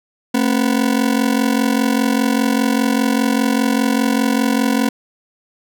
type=ring-modulated tone; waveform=40% pulse; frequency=246.9 Hz; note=B3; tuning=in tune; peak=-10 dBFS; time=0.34-4.89 s; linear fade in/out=5 ms; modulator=22.5 Hz; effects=none